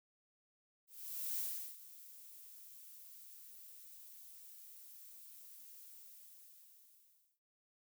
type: noise with ADSR envelope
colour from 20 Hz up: violet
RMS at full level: -39 dBFS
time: 0.87-7.4 s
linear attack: 510 ms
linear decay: 380 ms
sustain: -17 dB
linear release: 1500 ms
effects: none